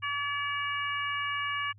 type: harmonic tone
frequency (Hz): 572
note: D5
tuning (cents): -46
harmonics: 2 / 3 / 4 / 5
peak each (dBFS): -33 / -35 / -36 / -37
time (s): 0.02-1.73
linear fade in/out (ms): 20
effects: added 101 Hz sine -52 dBFS peak until 1.78 s